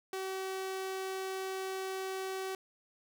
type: tone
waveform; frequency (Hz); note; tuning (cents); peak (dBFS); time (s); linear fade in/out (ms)
sawtooth; 380.7; F#4; +49; -32; 0.13-2.55; 2
effects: none